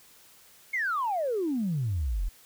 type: exponential sweep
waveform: sine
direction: down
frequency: 2217 to 37.41 Hz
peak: -25 dBFS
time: 0.73-2.29 s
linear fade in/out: 10 ms
effects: tanh soft clip ceiling -21 dBFS + white hiss -56 dBFS RMS until 2.45 s